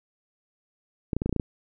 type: clicks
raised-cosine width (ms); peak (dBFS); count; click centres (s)
3; -13; 8; 1.132 / 1.166 / 1.219 / 1.26 / 1.294 / 1.327 / 1.363 / 1.398
effects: none